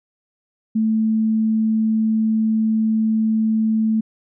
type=tone; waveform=sine; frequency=220 Hz; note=A3; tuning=in tune; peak=-15 dBFS; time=0.75-4.01 s; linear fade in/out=10 ms; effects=none